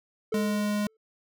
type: tone with exponential decay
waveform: triangle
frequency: 440 Hz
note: A4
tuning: in tune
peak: -24 dBFS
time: 0.32-0.97 s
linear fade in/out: 5 ms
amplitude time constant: 140 ms
type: tone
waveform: square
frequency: 207.7 Hz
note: G#3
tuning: in tune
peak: -26 dBFS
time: 0.34-0.87 s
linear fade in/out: 2 ms
effects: none